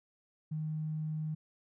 triangle tone with tanh clipping, 155.3 Hz, D#3, 3 cents flat, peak -33 dBFS, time 0.51-1.35 s, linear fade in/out 10 ms, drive 3 dB, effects none

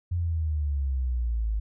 sine exponential sweep, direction down, 89 to 51.9 Hz, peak -24 dBFS, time 0.11-1.6 s, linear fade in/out 10 ms, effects none

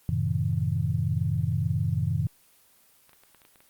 sine chord, F# diminished seventh, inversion none, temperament just, 92.5 / 111 / 133.2 / 159.84 Hz, F#2 / A2 / C3 / Eb3, 0 / +16 / +31 / +47 cents, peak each -29 dBFS, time 0.09-2.27 s, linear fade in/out 0 ms
clicks, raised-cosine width 0.3 ms, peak -37 dBFS, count 8, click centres 3.094 / 3.132 / 3.236 / 3.347 / 3.418 / 3.451 / 3.558 / 3.605 s
effects white hiss -60 dBFS RMS until 3.69 s + Opus 24 kbps

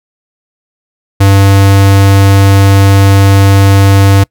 square tone, 98.3 Hz, G2, 5 cents sharp, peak -3 dBFS, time 1.2-4.24 s, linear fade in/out 10 ms, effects noise-tail reverb RT60 0.1 s tail -25 dB re dry

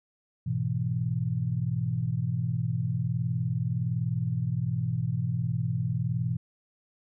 sine chord, E major, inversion first, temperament equal, 103.83 / 123.47 / 164.81 Hz, G#2 / B2 / E3, 0 / 0 / 0 cents, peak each -33 / -28 / -31 dBFS, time 0.46-6.37 s, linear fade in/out 10 ms, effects none

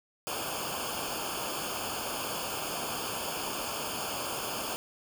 pink noise with comb filter, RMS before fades -35 dBFS, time 0.27-4.76 s, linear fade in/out 0 ms, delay 0.51 ms, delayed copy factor -1, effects none

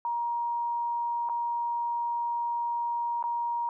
sine tone with dropouts, 945 Hz, A#5, 23 cents sharp, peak -27 dBFS, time 0.05-3.69 s, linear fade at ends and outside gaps 1 ms, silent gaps 1.289-1.296 / 3.227-3.239 s, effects none

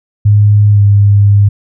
sine tone with pitch glide, 103.8 to 101.49 Hz, G#2 to G#2, 0 to -39 cents, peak -3 dBFS, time 0.25-1.49 s, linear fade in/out 10 ms, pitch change -39 cents, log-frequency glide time 0.71-0.81 s, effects none

